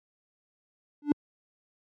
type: tone with exponential growth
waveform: triangle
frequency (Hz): 293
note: D4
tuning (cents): -4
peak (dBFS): -14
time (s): 1.02-1.12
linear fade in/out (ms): 2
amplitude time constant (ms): 21
effects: high-pass 100 Hz 12 dB/octave